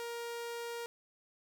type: tone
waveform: sawtooth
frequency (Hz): 470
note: A#4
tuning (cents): +14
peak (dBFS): -35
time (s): 0-0.86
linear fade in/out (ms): 0
effects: none